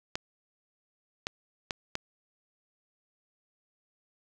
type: clicks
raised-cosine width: 0.2 ms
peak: -14 dBFS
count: 4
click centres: 0.155 / 1.269 / 1.708 / 1.954 s
effects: none